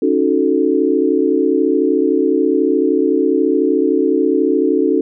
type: chord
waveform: sine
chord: D# half-diminished seventh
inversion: third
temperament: equal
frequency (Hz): 277.2 / 311.1 / 370 / 440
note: C#4 / D#4 / F#4 / A4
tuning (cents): 0 / 0 / 0 / 0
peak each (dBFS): -17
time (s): 0.02-5.01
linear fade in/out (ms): 5
effects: none